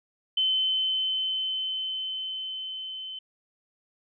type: tone with level ramp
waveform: sine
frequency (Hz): 3061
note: G7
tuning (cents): -42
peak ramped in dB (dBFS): -21 to -35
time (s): 0.37-3.19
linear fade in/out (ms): 5
effects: none

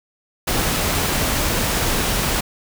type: noise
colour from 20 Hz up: pink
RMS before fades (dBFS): -20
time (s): 0.47-2.41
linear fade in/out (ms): 10
effects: none

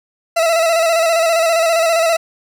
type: tone with vibrato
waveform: 40% pulse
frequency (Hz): 662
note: E5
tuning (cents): +7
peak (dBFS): -11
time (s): 0.36-2.17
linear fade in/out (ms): 10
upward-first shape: square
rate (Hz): 15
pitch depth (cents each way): 38
effects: low-pass 12000 Hz 12 dB/octave + 7-bit

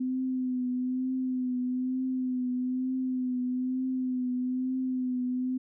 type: tone with vibrato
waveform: sine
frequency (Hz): 254.6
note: C4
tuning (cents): -47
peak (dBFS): -27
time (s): 0-5.58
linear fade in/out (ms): 10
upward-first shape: triangle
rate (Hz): 1.1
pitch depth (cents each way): 37
effects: none

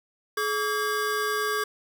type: tone cluster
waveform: square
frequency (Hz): 424.2 / 1144 / 1619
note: G#4 / D6 / G#6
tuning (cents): +37 / -46 / -45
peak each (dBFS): -30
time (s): 0.37-1.64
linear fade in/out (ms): 5
effects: none

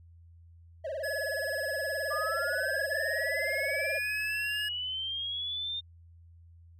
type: tone with vibrato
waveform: triangle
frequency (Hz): 587.3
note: D5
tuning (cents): 0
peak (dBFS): -31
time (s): 0.84-3.99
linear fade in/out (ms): 10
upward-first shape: sine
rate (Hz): 19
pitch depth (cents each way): 190
type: tone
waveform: square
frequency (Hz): 1697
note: G#6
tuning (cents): +37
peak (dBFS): -34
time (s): 1.03-4.69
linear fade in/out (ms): 10
type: linear sweep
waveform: sine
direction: up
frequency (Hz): 1174.7 to 3646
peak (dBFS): -32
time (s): 2.1-5.81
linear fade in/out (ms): 20
effects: added 84 Hz sine -52 dBFS peak until 6.79 s + resampled to 32000 Hz

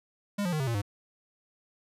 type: tone with pitch steps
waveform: square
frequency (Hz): 203.3 / 176.98 / 154.07 / 134.13 / 116.77 / 101.65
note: G#3 / F3 / D#3 / C3 / A#2 / G#2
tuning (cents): -37 / +23 / -17 / +43 / +3 / -37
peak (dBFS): -28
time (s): 0.38-0.818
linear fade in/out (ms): 10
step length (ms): 73
effects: resampled to 32000 Hz

